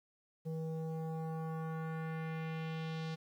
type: tone with low-pass filter sweep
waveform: square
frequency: 160.5 Hz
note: E3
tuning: 46 cents flat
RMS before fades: -40 dBFS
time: 0.45-3.16 s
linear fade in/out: 20 ms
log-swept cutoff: 440 to 4500 Hz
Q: 1.7
effects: 11-bit